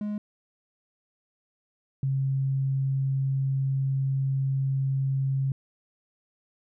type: tone pair in turn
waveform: triangle / sine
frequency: 208.7 / 135.12 Hz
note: G#3 / C#3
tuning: +9 / -44 cents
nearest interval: minor sixth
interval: 753 cents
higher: first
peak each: -26 / -23 dBFS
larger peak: second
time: 0.01-0.18 / 2.03-5.52 s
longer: second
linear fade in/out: 2 ms
effects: none